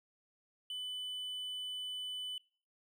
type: tone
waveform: triangle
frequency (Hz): 3000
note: F#7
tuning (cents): +23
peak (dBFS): -37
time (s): 0.7-2.38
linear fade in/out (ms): 2
effects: noise-tail reverb RT60 0.4 s tail -23 dB re dry